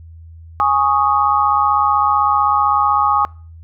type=chord; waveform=sine; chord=Ab suspended fourth; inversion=none; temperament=equal; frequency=830.6 / 1108.7 / 1244.5 Hz; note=Ab5 / Db6 / Eb6; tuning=0 / 0 / 0 cents; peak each=-16 dBFS; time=0.6-3.25 s; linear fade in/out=0 ms; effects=noise-tail reverb RT60 0.4 s tail -24 dB re dry + added 82 Hz sine -35 dBFS peak until 3.63 s